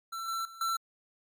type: tone with level steps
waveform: square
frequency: 1343 Hz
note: E6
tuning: 32 cents sharp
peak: -36 / -32 / -47 / -29 dBFS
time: 0.12-0.77 s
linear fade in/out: 10 ms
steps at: 0.28 / 0.45 / 0.61 s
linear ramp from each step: 2 ms
effects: MP3 96 kbps